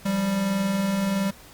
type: tone pair together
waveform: square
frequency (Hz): 174.62 / 196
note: F3 / G3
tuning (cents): 0 / 0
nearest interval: major second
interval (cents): 200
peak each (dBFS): -33 / -23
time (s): 0.05-1.31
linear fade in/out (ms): 10
effects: pink hiss -48 dBFS RMS until 1.53 s + Opus 48 kbps